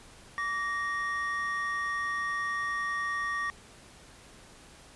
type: tone pair together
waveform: triangle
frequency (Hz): 1154.8 / 1864.7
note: D6 / A#6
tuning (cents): -30 / 0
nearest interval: minor sixth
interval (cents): 830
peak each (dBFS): -31 / -30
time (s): 0.38-3.5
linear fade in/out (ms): 0
effects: pink hiss -53 dBFS RMS until 4.95 s + resampled to 24000 Hz